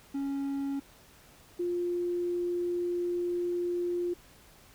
triangle / sine tone pair in turn, 277.2 / 351.2 Hz, C#4 / F4, 0 / +10 cents, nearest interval major third, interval 410 cents, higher second, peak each -28 dBFS, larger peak neither, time 0.14-0.8 / 1.59-4.14 s, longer second, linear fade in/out 10 ms, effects pink hiss -57 dBFS RMS until 4.74 s

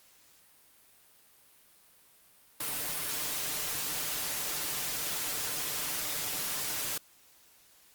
white noise with comb filter, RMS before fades -34 dBFS, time 2.6-6.98 s, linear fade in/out 5 ms, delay 6.7 ms, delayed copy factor +0.55, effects white hiss -61 dBFS RMS until 7.94 s + Opus 48 kbps

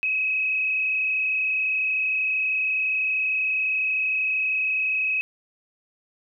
sine tone with frequency modulation, 2554 Hz, D#7, 45 cents sharp, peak -21 dBFS, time 0.03-5.21 s, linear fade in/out 0 ms, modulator 32.5 Hz, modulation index 1.3, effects none

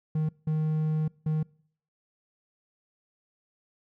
triangle tone bursts at uneven times, 155.56 Hz, D#3, in tune, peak -22 dBFS, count 3, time 0.15-0.29 / 0.47-1.08 / 1.26-1.43 s, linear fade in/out 5 ms, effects noise-tail reverb RT60 0.6 s tail -25 dB re dry

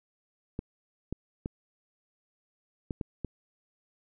clicks, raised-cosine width 3 ms, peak -20 dBFS, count 6, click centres 0.591 / 1.126 / 1.459 / 2.908 / 3.012 / 3.247 s, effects none

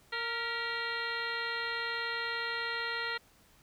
harmonic tone with a mistuned harmonic, 463.3 Hz, A#4, 11 cents flat, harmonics 1 / 2 / 3 / 4 / 5 / 6 / 7 / 8 / 9, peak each -43 / -43 / -38 / -37 / -45 / -45 / -46 / -48 / -42 dBFS, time 0.12-3.18 s, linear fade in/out 10 ms, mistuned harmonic 4, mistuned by +62 cents, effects pink hiss -63 dBFS RMS until 3.62 s

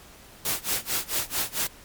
white noise with tremolo, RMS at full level -25 dBFS, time 0.45-1.67 s, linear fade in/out 2 ms, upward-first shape sine, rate 4.5 Hz, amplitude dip 95%, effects pink hiss -49 dBFS RMS until 1.84 s + MP3 96 kbps

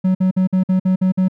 triangle tone bursts, 186.4 Hz, F#3, 13 cents sharp, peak -10 dBFS, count 8, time 0.04-1.284 s, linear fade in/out 10 ms, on 110 ms, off 52 ms, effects none

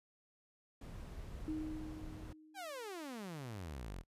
brown noise, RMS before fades -48 dBFS, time 0.81-2.33 s, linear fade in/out 5 ms
sine tone with exponential decay, 311.1 Hz, D#4, in tune, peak -36 dBFS, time 1.48-3.23 s, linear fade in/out 0 ms, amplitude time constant 380 ms
sawtooth exponential sweep, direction down, 830.6 to 38.44 Hz, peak -40 dBFS, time 2.54-4.04 s, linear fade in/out 50 ms
effects noise-tail reverb RT60 0.1 s tail -26 dB re dry + resampled to 32000 Hz

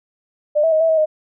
sine tone with pitch steps, 598 / 650 / 628 / 653 / 639 / 619 Hz, D5 / E5 / D#5 / E5 / D#5 / D#5, +31 / -24 / +16 / -17 / +46 / -9 cents, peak -12 dBFS, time 0.55-1.06 s, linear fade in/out 20 ms, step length 85 ms, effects none

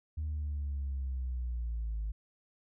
sine linear sweep, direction down, 77.8 to 51.9 Hz, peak -31 dBFS, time 0.17-2.12 s, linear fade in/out 10 ms, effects tanh soft clip ceiling -30 dBFS

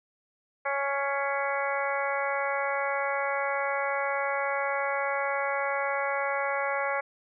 harmonic tone with a mistuned harmonic, 278.2 Hz, C#4, 6 cents sharp, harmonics 2 / 3 / 4 / 5 / 6 / 7 / 8, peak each -31 / -33 / -34 / -35 / -36 / -36 / -37 dBFS, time 0.65-7.01 s, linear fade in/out 10 ms, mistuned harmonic 7, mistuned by +42 cents, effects none

